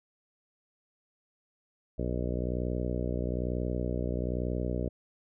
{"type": "harmonic tone", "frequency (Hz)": 61.1, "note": "B1", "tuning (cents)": -18, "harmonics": [1, 2, 3, 4, 5, 6, 7, 8, 9, 10], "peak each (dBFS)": [-33, -36, -38, -39, -40, -41, -41, -42, -43, -43], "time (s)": [1.98, 4.89], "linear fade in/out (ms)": 10, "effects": []}